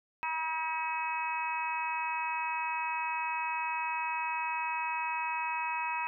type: harmonic tone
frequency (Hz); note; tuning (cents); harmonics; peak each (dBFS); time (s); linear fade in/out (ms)
320; D#4; +49; 3 / 4 / 5 / 6 / 7 / 8; -33 / -42 / -45 / -45 / -46 / -36; 0.23-6.07; 0
effects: none